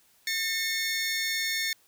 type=tone pair together; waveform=20% pulse; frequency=1804.4 / 2180 Hz; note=A6 / C#7; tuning=+43 / -29 cents; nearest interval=minor third; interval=328 cents; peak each=-25 dBFS; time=0.27-1.73 s; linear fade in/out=2 ms; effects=white hiss -63 dBFS RMS until 1.87 s